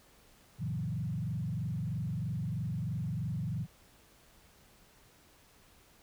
sine tone with frequency modulation, 138.59 Hz, C#3, in tune, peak -32 dBFS, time 0.58-3.67 s, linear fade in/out 50 ms, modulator 23.1 Hz, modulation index 1.7, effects pink hiss -62 dBFS RMS until 6.02 s

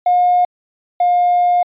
triangle tone pair in turn, 716 / 710.2 Hz, F5 / F5, +43 / +29 cents, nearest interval unison, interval 14 cents, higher first, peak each -6 / -7 dBFS, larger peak first, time 0.06-0.45 / 1-1.63 s, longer second, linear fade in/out 5 ms, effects tanh soft clip ceiling -7 dBFS + resampled to 8000 Hz

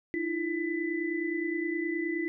sine tone cluster, 310 / 339.6 / 1999 Hz, D#4 / F4 / B6, -6 / -48 / +20 cents, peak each -34 / -31 / -35 dBFS, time 0.14-2.28 s, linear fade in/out 0 ms, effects none

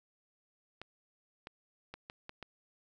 clicks, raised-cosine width 0.3 ms, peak -28 dBFS, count 6, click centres 0.816 / 1.471 / 1.94 / 2.099 / 2.294 / 2.427 s, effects none

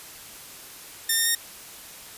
5% pulse tone with pitch steps, 1812 / 1829.9 / 1847.9 Hz, A#6 / A#6 / A#6, -50 / -33 / -16 cents, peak -10 dBFS, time 1.09-1.351 s, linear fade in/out 5 ms, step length 87 ms, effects white hiss -43 dBFS RMS until 2.17 s + resampled to 32000 Hz

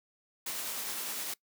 white noise with tremolo, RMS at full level -36 dBFS, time 0.46-1.34 s, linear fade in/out 5 ms, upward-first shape triangle, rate 9.8 Hz, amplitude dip 25%, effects noise-tail reverb RT60 0.1 s tail -22 dB re dry + high-pass 200 Hz 12 dB/octave

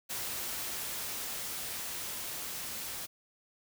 white noise with level ramp, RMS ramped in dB -37 to -40 dBFS, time 0.09-3.07 s, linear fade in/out 20 ms, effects none

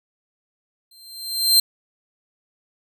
sawtooth tone with exponential growth, 4144 Hz, C8, 17 cents flat, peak -7 dBFS, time 0.91-1.6 s, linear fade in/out 5 ms, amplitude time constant 150 ms, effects none

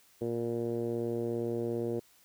10% pulse tone with low-pass filter, 117.4 Hz, A#2, 13 cents sharp, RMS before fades -33 dBFS, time 0.21-2 s, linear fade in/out 10 ms, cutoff 430 Hz, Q 2.7, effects white hiss -63 dBFS RMS until 2.24 s

